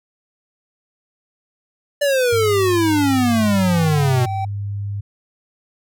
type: exponential sweep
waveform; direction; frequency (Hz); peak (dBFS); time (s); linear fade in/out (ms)
square; down; 587.3 to 120.4; -15; 2.01-4.26; 10
type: tone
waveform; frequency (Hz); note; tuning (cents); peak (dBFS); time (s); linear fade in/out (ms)
sine; 101.1; G#2; -46; -22; 2.32-5.01; 10
type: tone with exponential growth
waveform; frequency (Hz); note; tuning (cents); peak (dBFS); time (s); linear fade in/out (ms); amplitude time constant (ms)
triangle; 772; G5; -27; -19; 2.42-4.45; 5; 440
effects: none